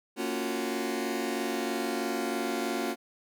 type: chord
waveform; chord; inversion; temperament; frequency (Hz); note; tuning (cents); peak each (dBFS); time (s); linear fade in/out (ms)
sawtooth; Gb major seventh; first; just; 231.2 / 277.5 / 346.9 / 370; Bb3 / Db4 / F4 / Gb4; -14 / +2 / -12 / 0; -31; 0.16-2.96; 50
effects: none